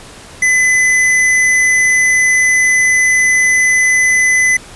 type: tone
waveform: square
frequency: 2014 Hz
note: B6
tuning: 33 cents sharp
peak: -9 dBFS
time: 0.42-4.57 s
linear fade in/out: 5 ms
effects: pink hiss -35 dBFS RMS until 4.75 s + resampled to 24000 Hz